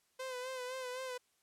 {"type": "tone with vibrato", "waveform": "sawtooth", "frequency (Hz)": 510, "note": "C5", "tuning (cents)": -44, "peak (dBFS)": -36, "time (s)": [0.19, 1.18], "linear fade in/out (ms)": 10, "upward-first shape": "sine", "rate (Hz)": 3.9, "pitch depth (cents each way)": 48, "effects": ["white hiss -75 dBFS RMS until 1.42 s", "low-pass 11000 Hz 12 dB/octave"]}